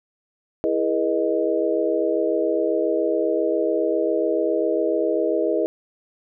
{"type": "chord", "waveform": "sine", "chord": "E major seventh", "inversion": "none", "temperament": "equal with one note detuned", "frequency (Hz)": [329.6, 415.3, 482.6, 622.3], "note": ["E4", "G#4", "B4", "D#5"], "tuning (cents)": [0, 0, -40, 0], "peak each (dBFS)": -24, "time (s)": [0.64, 5.66], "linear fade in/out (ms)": 0, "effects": []}